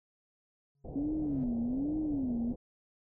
triangle tone with exponential growth, 140.5 Hz, C#3, 24 cents sharp, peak -33 dBFS, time 0.75-1.44 s, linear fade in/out 2 ms, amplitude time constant 150 ms
pink low-pass noise, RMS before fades -43 dBFS, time 0.84-2.56 s, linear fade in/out 10 ms, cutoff 720 Hz, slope 48 dB/octave
sine tone with vibrato, 269.2 Hz, C4, 49 cents sharp, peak -30 dBFS, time 0.95-2.53 s, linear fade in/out 10 ms, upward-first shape sine, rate 1.2 Hz, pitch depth 250 cents each way
effects none

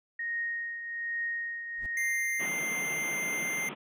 sine tone with tremolo, 1864.7 Hz, A#6, in tune, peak -29 dBFS, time 0.19-2.46 s, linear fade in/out 5 ms, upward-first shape triangle, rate 1.2 Hz, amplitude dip 60%
brown noise with exponential growth, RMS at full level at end -38 dBFS, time 1.74-1.86 s, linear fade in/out 1 ms, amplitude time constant 25 ms
square tone, 2093 Hz, C7, in tune, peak -31 dBFS, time 1.97-3.69 s, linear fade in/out 2 ms
pink band-pass noise, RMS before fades -41 dBFS, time 2.39-3.75 s, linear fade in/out 20 ms, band 140 to 3400 Hz, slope 96 dB/octave
effects none

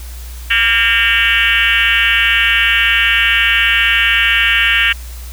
sine tone with frequency modulation, 2275 Hz, C#7, 44 cents sharp, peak -9 dBFS, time 0.5-4.93 s, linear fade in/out 10 ms, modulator 221 Hz, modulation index 3.5, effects added 60 Hz sine -26 dBFS peak until 5.32 s + white hiss -37 dBFS RMS until 5.32 s

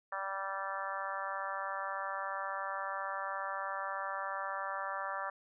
harmonic tone, 194.5 Hz, G3, 13 cents flat, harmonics 3 / 4 / 5 / 6 / 7 / 8 / 9, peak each -44 / -44 / -43 / -41 / -43 / -47 / -44 dBFS, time 0.12-5.3 s, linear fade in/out 5 ms, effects none

